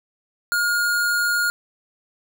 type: tone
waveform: square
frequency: 1426 Hz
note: F6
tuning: 36 cents sharp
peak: -19 dBFS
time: 0.52-1.5 s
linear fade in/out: 0 ms
effects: none